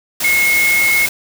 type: tone in noise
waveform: sine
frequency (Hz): 2169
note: C#7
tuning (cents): -38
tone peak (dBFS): -11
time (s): 0.24-1.06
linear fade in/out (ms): 5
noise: white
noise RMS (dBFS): -20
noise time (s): 0.2-1.09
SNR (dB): +6
effects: none